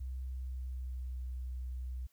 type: tone with pitch glide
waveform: sine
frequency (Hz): 64.4 to 62.86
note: C2 to B1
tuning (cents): -27 to +31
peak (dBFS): -37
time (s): 0-2.07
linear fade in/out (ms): 10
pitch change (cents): -42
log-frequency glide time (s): 0.21-1.21
effects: white hiss -73 dBFS RMS until 2.12 s